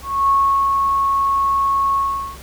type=tone with ADSR envelope; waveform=sine; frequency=1100 Hz; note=C#6; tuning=14 cents flat; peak=-11 dBFS; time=0.02-2.38 s; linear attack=270 ms; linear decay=400 ms; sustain=-3 dB; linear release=420 ms; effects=added 64 Hz sine -37 dBFS peak until 2.42 s + pink hiss -40 dBFS RMS until 2.42 s